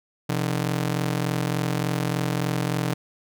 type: ring-modulated tone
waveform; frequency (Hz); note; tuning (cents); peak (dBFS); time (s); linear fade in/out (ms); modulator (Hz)
sawtooth; 149.3; D3; +29; -16; 0.29-2.94; 5; 21.7
effects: none